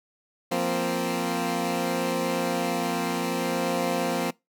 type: chord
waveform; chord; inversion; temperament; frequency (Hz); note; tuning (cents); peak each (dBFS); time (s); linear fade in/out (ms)
15% pulse; F suspended fourth; none; equal; 174.61 / 233.1 / 261.6; F3 / Bb3 / C4; 0 / 0 / 0; -23; 0.51-4.31; 10
effects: noise-tail reverb RT60 0.2 s tail -23 dB re dry